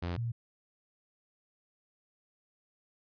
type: tone pair in turn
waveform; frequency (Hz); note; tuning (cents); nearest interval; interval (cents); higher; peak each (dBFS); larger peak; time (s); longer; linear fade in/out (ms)
sawtooth / sine; 87.2 / 116.89; F2 / A#2; -2 / +5; perfect fourth; 507; second; -29 / -31; first; 0.02-0.17 / 0.17-0.32; neither; 10
effects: resampled to 11025 Hz